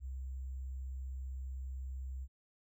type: tone with sample-and-hold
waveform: sine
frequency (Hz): 65.41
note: C2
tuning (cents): 0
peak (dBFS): -39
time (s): 0-2.28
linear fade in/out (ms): 50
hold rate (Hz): 7350
effects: none